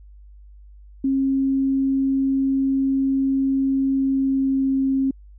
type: tone with pitch glide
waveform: sine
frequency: 270 to 268.3 Hz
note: C#4 to C4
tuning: -45 to +44 cents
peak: -17 dBFS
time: 1.04-5.11 s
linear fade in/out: 5 ms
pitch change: -11 cents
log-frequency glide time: 3.67-4.79 s
effects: added 50 Hz sine -42 dBFS peak until 5.38 s